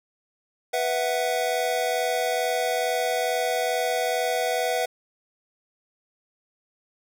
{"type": "chord", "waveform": "square", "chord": "B suspended fourth", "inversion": "none", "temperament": "just", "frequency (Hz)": [493.9, 658.5, 740.8], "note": ["B4", "E5", "F#5"], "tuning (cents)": [0, -2, 2], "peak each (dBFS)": -28, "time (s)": [0.73, 4.86], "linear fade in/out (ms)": 10, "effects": []}